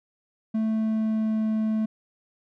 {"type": "tone with pitch glide", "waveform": "triangle", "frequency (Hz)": [220, 218.2], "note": ["A3", "A3"], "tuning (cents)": [0, -14], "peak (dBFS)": -20, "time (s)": [0.54, 1.86], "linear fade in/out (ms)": 10, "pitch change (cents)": -14, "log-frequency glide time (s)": [0.68, 1.48], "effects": []}